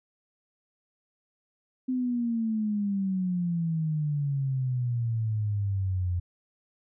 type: exponential sweep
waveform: sine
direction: down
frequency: 258.7 to 87.31 Hz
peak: -25 dBFS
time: 1.88-6.2 s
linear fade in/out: 10 ms
effects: none